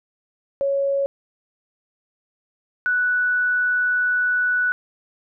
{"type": "tone pair in turn", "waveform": "sine", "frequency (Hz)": [554.4, 1480.1], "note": ["C#5", "F#6"], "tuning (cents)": [0, 0], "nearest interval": "octave + perfect fourth", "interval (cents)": 1700, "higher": "second", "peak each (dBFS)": [-18, -17], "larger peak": "second", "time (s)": [[0.61, 1.06], [2.86, 4.72]], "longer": "second", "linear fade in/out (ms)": 0, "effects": []}